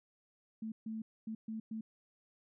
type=tone bursts at uneven times; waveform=sine; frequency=220.8 Hz; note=A3; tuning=6 cents sharp; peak=-38 dBFS; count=5; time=0.62-0.72 / 0.86-1.02 / 1.27-1.35 / 1.48-1.6 / 1.71-1.81 s; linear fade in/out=5 ms; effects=none